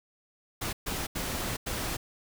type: noise bursts at uneven times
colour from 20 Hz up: pink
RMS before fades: -33 dBFS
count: 4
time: 0.61-0.73 / 0.86-1.07 / 1.15-1.57 / 1.66-1.97 s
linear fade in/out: 10 ms
effects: none